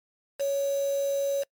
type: tone with quantisation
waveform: sine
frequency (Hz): 557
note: C#5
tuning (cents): +8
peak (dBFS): -24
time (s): 0.39-1.44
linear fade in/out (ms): 20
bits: 6
effects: noise-tail reverb RT60 0.1 s tail -25 dB re dry + MP3 96 kbps